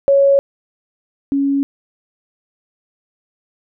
sine tone pair in turn, 555 / 278 Hz, C#5 / C#4, +2 / +5 cents, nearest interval octave, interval 1197 cents, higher first, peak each -8 / -13 dBFS, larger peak first, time 0.08-0.39 / 1.32-1.63 s, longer neither, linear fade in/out 0 ms, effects none

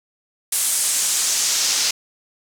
pink noise with band-pass filter sweep, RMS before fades -20 dBFS, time 0.52-1.91 s, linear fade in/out 5 ms, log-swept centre 9700 to 5400 Hz, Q 1.7, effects none

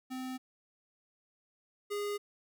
square tone pair in turn, 257.8 / 410.8 Hz, C4 / G#4, -26 / -19 cents, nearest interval minor sixth, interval 807 cents, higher second, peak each -38 / -34 dBFS, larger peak second, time 0.1-0.38 / 1.9-2.18 s, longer neither, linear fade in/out 20 ms, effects none

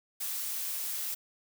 blue noise, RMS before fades -35 dBFS, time 0.2-1.15 s, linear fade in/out 10 ms, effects none

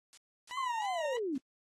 blue noise bursts, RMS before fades -48 dBFS, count 3, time 0.13-0.862 s, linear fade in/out 0 ms, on 44 ms, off 300 ms
20% pulse tone with vibrato, 972 Hz, B5, 28 cents flat, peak -34 dBFS, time 0.51-1.17 s, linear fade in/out 0 ms, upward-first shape sine, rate 3.1 Hz, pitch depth 100 cents each way
sine linear sweep, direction down, 1108.7 to 247.5 Hz, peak -32 dBFS, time 0.57-1.38 s, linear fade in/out 5 ms
white noise with exponential decay, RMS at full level -48 dBFS, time 1.35-1.42 s, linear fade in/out 5 ms, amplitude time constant 15 ms
effects low-pass 7000 Hz 12 dB/octave + AAC 32 kbps

